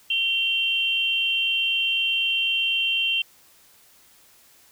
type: tone pair together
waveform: sine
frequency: 2742 / 3138 Hz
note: F7 / G7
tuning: -32 / +1 cents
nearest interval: major second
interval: 233 cents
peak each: -23 dBFS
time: 0.1-3.22 s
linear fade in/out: 5 ms
effects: white hiss -55 dBFS RMS until 4.71 s